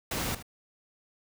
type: noise with echo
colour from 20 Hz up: pink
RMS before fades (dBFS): -32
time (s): 0.11-0.35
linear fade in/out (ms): 5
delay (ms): 76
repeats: 1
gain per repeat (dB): -13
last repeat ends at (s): 0.426
effects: none